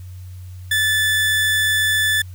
30% pulse tone, 1746 Hz, A6, 14 cents flat, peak -13 dBFS, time 0.71-2.22 s, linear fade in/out 5 ms, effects added 91 Hz sine -32 dBFS peak until 2.34 s + white hiss -53 dBFS RMS until 2.34 s

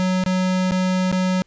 square tone with dropouts, 185 Hz, F#3, in tune, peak -18 dBFS, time 0-1.42 s, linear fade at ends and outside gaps 0 ms, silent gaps 0.238-0.262 / 0.71-0.719 / 1.116-1.126 s, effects pink hiss -63 dBFS RMS until 1.46 s + resampled to 16000 Hz

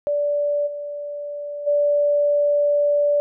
sine tone with level steps, 582 Hz, D5, 16 cents flat, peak -18 / -27 / -15 dBFS, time 0.07-3.2 s, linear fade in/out 0 ms, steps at 0.66 / 1.66 s, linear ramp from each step 20 ms, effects none

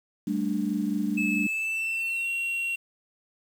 sine chord, G suspended second, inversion none, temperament just, 196 / 220.5 / 294 Hz, G3 / A3 / D4, 0 / +4 / +2 cents, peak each -29 dBFS, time 0.27-1.47 s, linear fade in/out 5 ms
triangle tone with pitch glide, 2605 to 2738 Hz, E7 to F7, -21 to -35 cents, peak -25 dBFS, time 1.17-2.76 s, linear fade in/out 10 ms, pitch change +86 cents, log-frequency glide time 1.42-2.29 s
effects 8-bit

